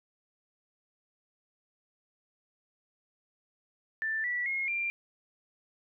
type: tone with pitch steps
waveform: sine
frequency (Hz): 1771 / 1953.7 / 2155 / 2378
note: A6 / B6 / C#7 / D7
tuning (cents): +11 / -19 / -49 / +21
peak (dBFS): -29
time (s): 4.02-4.9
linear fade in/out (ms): 0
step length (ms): 220
effects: none